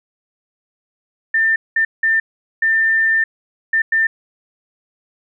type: tone bursts at uneven times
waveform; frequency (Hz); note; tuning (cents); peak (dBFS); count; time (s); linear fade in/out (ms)
sine; 1794; A6; +33; -12; 6; 1.34-1.56 / 1.76-1.85 / 2.03-2.2 / 2.62-3.24 / 3.73-3.82 / 3.92-4.07; 5
effects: none